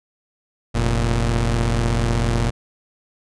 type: tone pair together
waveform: sawtooth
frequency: 44.21 / 116.54 Hz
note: F1 / A#2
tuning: +22 / 0 cents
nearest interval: octave + perfect fourth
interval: 1678 cents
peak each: -16 dBFS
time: 0.74-2.51 s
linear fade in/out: 20 ms
effects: resampled to 22050 Hz

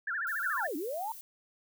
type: tone with vibrato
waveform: sine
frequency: 1562 Hz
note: G6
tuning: 7 cents flat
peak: -31 dBFS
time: 0.07-0.67 s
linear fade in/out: 5 ms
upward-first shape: sine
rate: 14 Hz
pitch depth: 240 cents each way
type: noise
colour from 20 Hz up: violet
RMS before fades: -47 dBFS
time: 0.27-1.21 s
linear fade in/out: 0 ms
type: linear two-way sweep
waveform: sine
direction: down then up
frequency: 1599 to 270 to 933 Hz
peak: -33 dBFS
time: 0.44-1.12 s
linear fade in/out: 2 ms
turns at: 0.76 s
effects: none

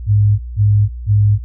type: tone bursts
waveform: sine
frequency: 103.7 Hz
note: G#2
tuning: 2 cents flat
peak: -8 dBFS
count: 3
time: 0.06-1.39 s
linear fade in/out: 50 ms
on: 330 ms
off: 170 ms
effects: added 60 Hz sine -24 dBFS peak until 1.44 s

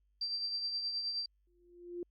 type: tone with tremolo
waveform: sine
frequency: 4699 Hz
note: D8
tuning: in tune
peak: -32 dBFS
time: 0.21-1.26 s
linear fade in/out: 5 ms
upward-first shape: triangle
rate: 9.5 Hz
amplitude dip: 50%
type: tone with exponential growth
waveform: sine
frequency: 350 Hz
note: F4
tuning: 4 cents sharp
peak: -35 dBFS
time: 1.47-2.03 s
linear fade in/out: 2 ms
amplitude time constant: 120 ms
effects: added 50 Hz sine -70 dBFS peak until 2.1 s + Opus 48 kbps

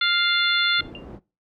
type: harmonic tone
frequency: 698.5 Hz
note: F5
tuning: in tune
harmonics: 2 / 3 / 4 / 5 / 6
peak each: -23 / -25 / -31 / -22 / -27 dBFS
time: 0.01-0.81 s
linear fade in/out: 5 ms
type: low-pass noise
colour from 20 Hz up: white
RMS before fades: -39 dBFS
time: 0.77-1.2 s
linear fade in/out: 50 ms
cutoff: 370 Hz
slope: 12 dB/octave
type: tone with exponential decay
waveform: sine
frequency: 2794 Hz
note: F7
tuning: in tune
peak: -32 dBFS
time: 0.95-1.06 s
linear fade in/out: 1 ms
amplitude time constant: 22 ms
effects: noise-tail reverb RT60 0.3 s tail -21 dB re dry

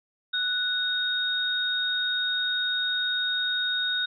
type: tone pair together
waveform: sine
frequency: 1480 / 3729 Hz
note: F#6 / A#7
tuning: 0 / 0 cents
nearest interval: octave + major third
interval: 1600 cents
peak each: -28 / -26 dBFS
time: 0.33-4.06 s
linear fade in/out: 10 ms
effects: none

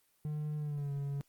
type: tone with pitch glide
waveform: triangle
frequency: 150.9 to 140.79 Hz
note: D3 to C#3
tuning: +47 to +27 cents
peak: -32 dBFS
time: 0.25-1.21 s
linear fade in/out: 0 ms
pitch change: -120 cents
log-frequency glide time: 0.59-0.91 s
effects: white hiss -72 dBFS RMS until 1.28 s + Opus 24 kbps

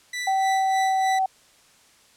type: tone with tremolo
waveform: sawtooth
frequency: 1975.5 Hz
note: B6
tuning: in tune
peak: -23 dBFS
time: 0.13-1.19 s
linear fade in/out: 5 ms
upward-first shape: sine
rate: 3.3 Hz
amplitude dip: 65%
type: tone with pitch glide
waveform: sine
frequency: 769 to 761.9 Hz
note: G5 to G5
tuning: -33 to -49 cents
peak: -19 dBFS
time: 0.27-1.26 s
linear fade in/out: 5 ms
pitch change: -16 cents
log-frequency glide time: 0.38-1.07 s
effects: white hiss -56 dBFS RMS until 2.16 s + low-pass 9000 Hz 12 dB/octave

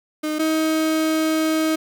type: tone pair in turn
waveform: 35% pulse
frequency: 307.1 / 316.1 Hz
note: D#4 / D#4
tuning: -23 / +27 cents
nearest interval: minor second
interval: 50 cents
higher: second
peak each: -20 / -16 dBFS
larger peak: second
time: 0.23-0.39 / 0.39-1.76 s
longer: second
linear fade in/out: 10 ms
effects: none

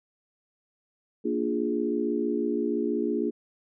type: chord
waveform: sine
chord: Bb dominant seventh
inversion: none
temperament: equal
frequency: 233.1 / 293.7 / 349.2 / 415.3 Hz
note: Bb3 / D4 / F4 / Ab4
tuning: 0 / 0 / 0 / 0 cents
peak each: -30 dBFS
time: 1.24-3.31 s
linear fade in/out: 20 ms
effects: none

